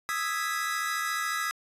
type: chord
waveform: 45% pulse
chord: E major seventh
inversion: third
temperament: equal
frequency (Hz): 1244.5 / 1318.5 / 1661.2 / 1975.5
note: D#6 / E6 / G#6 / B6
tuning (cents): 0 / 0 / 0 / 0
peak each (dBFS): -34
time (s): 0.09-1.51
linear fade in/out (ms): 0
effects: resampled to 32000 Hz